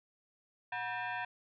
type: tone with frequency modulation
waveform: sine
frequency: 116.2 Hz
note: A#2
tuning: 5 cents flat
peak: -35 dBFS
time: 0.72-1.25 s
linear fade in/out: 5 ms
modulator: 846 Hz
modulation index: 2.5
effects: none